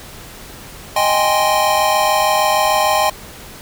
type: chord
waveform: square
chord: Ab major seventh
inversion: second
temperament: equal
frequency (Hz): 622.3 / 784 / 830.6 / 1046.5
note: Eb5 / G5 / Ab5 / C6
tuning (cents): 0 / 0 / 0 / 0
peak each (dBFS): -19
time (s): 0.96-3.1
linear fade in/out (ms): 5
effects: pink hiss -36 dBFS RMS until 3.61 s